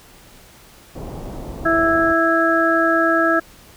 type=low-pass noise; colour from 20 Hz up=pink; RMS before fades=-31 dBFS; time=0.95-2.13 s; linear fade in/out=10 ms; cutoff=850 Hz; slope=24 dB/octave
type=harmonic tone; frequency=329.6 Hz; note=E4; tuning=in tune; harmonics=1 / 2 / 4 / 5; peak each=-19 / -19 / -19 / -19 dBFS; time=1.65-3.4 s; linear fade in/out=10 ms
effects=pink hiss -46 dBFS RMS until 3.76 s